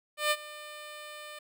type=tone with ADSR envelope; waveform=10% pulse; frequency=600 Hz; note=D5; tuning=37 cents sharp; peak=-15 dBFS; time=0.17-1.39 s; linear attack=140 ms; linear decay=48 ms; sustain=-19 dB; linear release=6 ms; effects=none